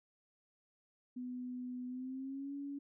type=tone with pitch glide; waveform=sine; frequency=249.5 to 281.7 Hz; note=B3 to C#4; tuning=+18 to +28 cents; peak=-40 dBFS; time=1.16-2.79 s; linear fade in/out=10 ms; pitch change=+210 cents; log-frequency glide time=1.87-2.54 s; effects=none